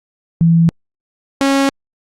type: tone pair in turn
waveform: sine / sawtooth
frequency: 166.5 / 274.4 Hz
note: E3 / C#4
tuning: +18 / -17 cents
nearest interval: major sixth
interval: 865 cents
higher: second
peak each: -7 dBFS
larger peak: neither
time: 0.41-0.69 / 1.41-1.69 s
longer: neither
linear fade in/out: 0 ms
effects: low-pass 9000 Hz 12 dB/octave + Opus 32 kbps